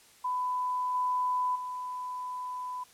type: tone with level steps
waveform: sine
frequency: 1000 Hz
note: B5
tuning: 21 cents sharp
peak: -28 / -26 / -34 dBFS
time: 0.24-2.84 s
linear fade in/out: 10 ms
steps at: 0.94 / 1.55 s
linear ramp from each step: 10 ms
effects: white hiss -58 dBFS RMS until 2.93 s + low-pass 11000 Hz 12 dB/octave